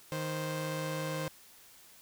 sawtooth tone pair together, 155.6 / 523.4 Hz, D#3 / C5, 0 / 0 cents, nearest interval octave + major sixth, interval 2100 cents, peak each -32 / -33 dBFS, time 0.12-1.28 s, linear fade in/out 0 ms, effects white hiss -57 dBFS RMS until 2.01 s

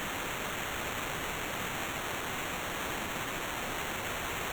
blue noise with sample-and-hold, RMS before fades -36 dBFS, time 0-4.52 s, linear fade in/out 0 ms, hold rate 4900 Hz, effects none

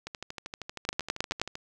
two click trains, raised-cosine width 0.2 ms, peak -20 / -9 dBFS, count 20 / 6, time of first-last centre 0.07-1.554 / 0.89-1.416 s, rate 12.8 / 9.51 Hz, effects none

